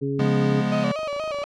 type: harmonic tone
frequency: 138.7 Hz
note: C#3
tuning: 1 cent sharp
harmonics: 1 / 2 / 3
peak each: -27 / -27 / -27 dBFS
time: 0.01-0.62 s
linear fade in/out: 20 ms
type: chord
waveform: square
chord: C# dominant seventh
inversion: none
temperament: equal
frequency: 138.59 / 174.61 / 207.7 / 246.9 Hz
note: C#3 / E#3 / G#3 / B3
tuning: 0 / 0 / 0 / 0 cents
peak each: -29 / -30 / -25 / -28 dBFS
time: 0.19-0.92 s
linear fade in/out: 5 ms
type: tone with vibrato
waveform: 35% pulse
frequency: 600 Hz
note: D5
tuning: 37 cents sharp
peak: -24 dBFS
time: 0.72-1.44 s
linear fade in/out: 0 ms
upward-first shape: square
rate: 4.2 Hz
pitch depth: 76 cents each way
type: clicks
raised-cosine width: 1 ms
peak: -27 dBFS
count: 12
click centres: 0.991 / 1.032 / 1.074 / 1.129 / 1.164 / 1.198 / 1.239 / 1.277 / 1.308 / 1.345 / 1.387 / 1.418 s
effects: low-pass 4000 Hz 12 dB/octave